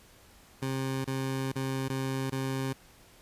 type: tone with dropouts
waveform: 20% pulse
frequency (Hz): 133.3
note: C3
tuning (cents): +33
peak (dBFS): -25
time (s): 0.62-2.73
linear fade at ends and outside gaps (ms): 5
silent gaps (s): 1.044-1.075 / 1.52-1.557 / 1.883-1.898 / 2.301-2.322
effects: pink hiss -57 dBFS RMS until 3.21 s + resampled to 32000 Hz